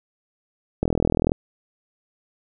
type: click train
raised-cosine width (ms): 2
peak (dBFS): -6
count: 21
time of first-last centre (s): 0.83-1.319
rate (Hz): 40.9
effects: none